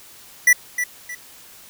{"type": "tone with echo", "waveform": "square", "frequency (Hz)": 1965, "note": "B6", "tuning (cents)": -9, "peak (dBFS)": -10, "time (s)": [0.47, 0.53], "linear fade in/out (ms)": 5, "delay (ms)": 310, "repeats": 2, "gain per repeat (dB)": -10, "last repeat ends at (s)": 1.15, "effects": ["white hiss -45 dBFS RMS until 1.69 s"]}